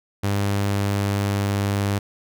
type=tone; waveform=sawtooth; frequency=100.4 Hz; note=G2; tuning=42 cents sharp; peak=-16 dBFS; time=0.23-1.99 s; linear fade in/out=10 ms; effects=none